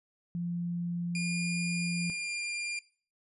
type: tone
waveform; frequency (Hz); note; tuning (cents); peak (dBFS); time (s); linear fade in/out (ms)
sine; 173.2; F3; -14; -31; 0.35-2.1; 0
type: tone with pitch glide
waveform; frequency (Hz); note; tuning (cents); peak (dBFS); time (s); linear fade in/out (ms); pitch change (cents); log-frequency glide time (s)
sawtooth; 2419 to 2397; D#7 to D7; -49 to +35; -30; 1.15-2.79; 2; -16; 1.78-2.37
effects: noise-tail reverb RT60 0.4 s tail -18 dB re dry + resampled to 24000 Hz